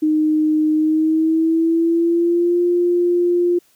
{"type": "tone with pitch glide", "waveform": "sine", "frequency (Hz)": [308.7, 350.5], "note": ["D#4", "F4"], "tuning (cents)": [-14, 6], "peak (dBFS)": -13, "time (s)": [0.02, 3.59], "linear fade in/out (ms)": 10, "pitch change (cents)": 220, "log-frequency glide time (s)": [0.73, 2.61], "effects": ["white hiss -57 dBFS RMS until 3.75 s"]}